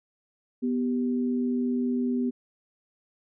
sine tone pair together, 246.9 / 391.9 Hz, B3 / G4, 0 / 0 cents, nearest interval minor sixth, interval 800 cents, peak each -24 / -33 dBFS, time 0.62-2.31 s, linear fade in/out 20 ms, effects none

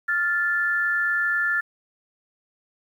sine tone pair together, 1397.8 / 1750 Hz, F6 / A6, +1 / -10 cents, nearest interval major third, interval 389 cents, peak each -24 / -22 dBFS, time 0.08-1.61 s, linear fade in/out 10 ms, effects 9-bit

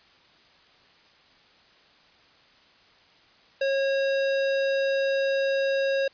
square tone, 545 Hz, C#5, 29 cents flat, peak -23 dBFS, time 3.61-6.08 s, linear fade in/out 5 ms, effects white hiss -57 dBFS RMS until 6.13 s + resampled to 11025 Hz

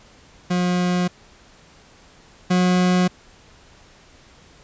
40% pulse tone pair in turn, 179 / 181.18 Hz, F3 / F#3, +43 / -36 cents, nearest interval unison, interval 21 cents, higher second, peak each -17 / -14 dBFS, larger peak second, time 0.5-1.08 / 2.5-3.08 s, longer neither, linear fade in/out 10 ms, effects pink hiss -50 dBFS RMS until 4.63 s + resampled to 16000 Hz

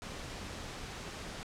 pink noise, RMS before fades -43 dBFS, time 0.02-1.43 s, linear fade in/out 0 ms, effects low-pass 7000 Hz 12 dB/octave

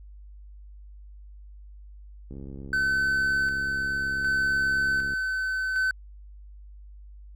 click train, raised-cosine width 3 ms, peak -28 dBFS, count 194, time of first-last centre 2.31-5.136 s, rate 68.3 Hz
triangle tone with tremolo, 1523 Hz, F#6, 50 cents sharp, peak -20 dBFS, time 2.73-5.91 s, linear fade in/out 2 ms, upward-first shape square, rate 0.66 Hz, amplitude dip 35%
effects added 50 Hz sine -43 dBFS peak until 7.35 s

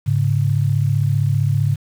sine tone pair together, 105.07 / 140.4 Hz, G#2 / C#3, +21 / +22 cents, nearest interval perfect fourth, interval 501 cents, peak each -17 dBFS, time 0.06-1.76 s, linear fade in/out 20 ms, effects 7-bit

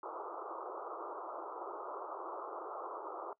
white band-pass noise, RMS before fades -44 dBFS, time 0.03-3.33 s, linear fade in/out 2 ms, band 330 to 1300 Hz, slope 96 dB/octave, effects noise-tail reverb RT60 0.1 s tail -20 dB re dry

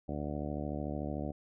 harmonic tone, 73.5 Hz, D2, 2 cents sharp, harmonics 1 / 2 / 3 / 4 / 5 / 6 / 7 / 8 / 9 / 10, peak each -41 / -41 / -41 / -41 / -47 / -49 / -47 / -44 / -50 / -48 dBFS, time 0.08-1.32 s, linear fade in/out 10 ms, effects none

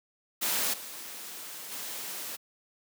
white noise with level steps, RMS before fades -29 / -42 / -38 dBFS, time 0.41-2.37 s, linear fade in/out 20 ms, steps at 0.73 / 1.71 s, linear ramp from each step 10 ms, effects high-pass 200 Hz 12 dB/octave

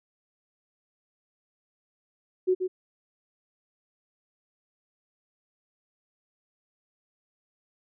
sine tone with echo, 370 Hz, F#4, in tune, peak -19 dBFS, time 2.47-2.55 s, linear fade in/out 20 ms, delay 130 ms, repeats 1, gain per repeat -6 dB, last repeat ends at 2.68 s, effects none

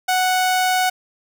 sawtooth tone, 740 Hz, F#5, in tune, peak -12 dBFS, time 0.08-0.9 s, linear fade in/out 10 ms, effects none

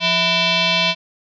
sine tone with frequency modulation, 174.61 Hz, F3, in tune, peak -14 dBFS, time 0-0.95 s, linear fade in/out 50 ms, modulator 827 Hz, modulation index 4.8, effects none

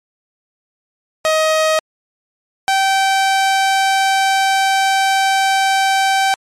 sawtooth tone pair in turn, 630 / 774.9 Hz, D#5 / G5, +21 / -20 cents, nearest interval major third, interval 359 cents, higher second, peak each -8 dBFS, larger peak neither, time 1.25-1.79 / 2.68-6.34 s, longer second, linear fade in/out 0 ms, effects low-pass 9000 Hz 12 dB/octave + MP3 64 kbps

